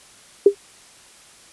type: tone with exponential decay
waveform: sine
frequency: 401.6 Hz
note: G4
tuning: 42 cents sharp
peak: -3 dBFS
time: 0.46-0.55 s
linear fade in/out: 5 ms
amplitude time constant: 18 ms
effects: white hiss -48 dBFS RMS until 1.52 s + resampled to 24000 Hz